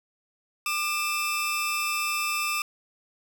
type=tone pair together; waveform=sawtooth; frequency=1197.3 / 2637 Hz; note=D6 / E7; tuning=+33 / 0 cents; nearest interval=octave + major second; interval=1367 cents; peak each=-25 dBFS; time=0.66-2.62 s; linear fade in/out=2 ms; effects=none